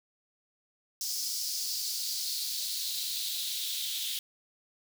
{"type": "noise with high-pass filter sweep", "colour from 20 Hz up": "white", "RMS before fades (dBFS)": -34, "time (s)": [1.01, 4.19], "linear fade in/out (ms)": 2, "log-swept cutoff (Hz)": [5300, 3400], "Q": 4, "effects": []}